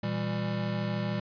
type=chord; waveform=square; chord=E diminished; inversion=second; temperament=just; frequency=118.67 / 164.81 / 197.78 Hz; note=Bb2 / E3 / G3; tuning=+31 / 0 / +16 cents; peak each=-34 / -37 / -33 dBFS; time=0.03-1.2 s; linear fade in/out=5 ms; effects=resampled to 11025 Hz